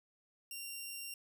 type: tone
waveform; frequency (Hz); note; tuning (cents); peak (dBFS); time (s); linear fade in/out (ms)
10% pulse; 2767; F7; -17; -34; 0.51-1.14; 2
effects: none